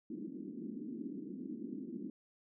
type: band-pass noise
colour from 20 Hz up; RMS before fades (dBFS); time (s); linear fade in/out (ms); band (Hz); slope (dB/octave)
pink; -44; 0.1-2.1; 2; 200 to 340; 48
effects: none